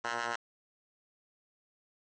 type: ring-modulated tone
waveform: 10% pulse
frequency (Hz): 118.4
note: A#2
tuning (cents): +27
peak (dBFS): -22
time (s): 0.04-0.36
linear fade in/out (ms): 5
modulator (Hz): 1180
effects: resampled to 16000 Hz + 8-bit